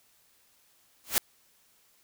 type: noise with exponential growth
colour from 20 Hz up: white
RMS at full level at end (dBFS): -20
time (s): 1.04-1.18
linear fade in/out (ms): 0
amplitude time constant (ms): 29
effects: white hiss -65 dBFS RMS until 2.03 s